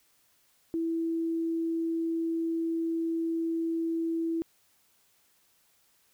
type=tone; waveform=sine; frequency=329.6 Hz; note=E4; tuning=in tune; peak=-27 dBFS; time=0.74-4.42 s; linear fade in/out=0 ms; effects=white hiss -67 dBFS RMS until 6.13 s